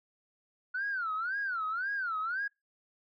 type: tone with vibrato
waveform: sine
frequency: 1443 Hz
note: F#6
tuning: 44 cents flat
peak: -30 dBFS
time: 0.74-2.48 s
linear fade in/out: 10 ms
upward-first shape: sine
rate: 1.9 Hz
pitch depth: 230 cents each way
effects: noise-tail reverb RT60 0.2 s tail -22 dB re dry + tanh soft clip ceiling -26 dBFS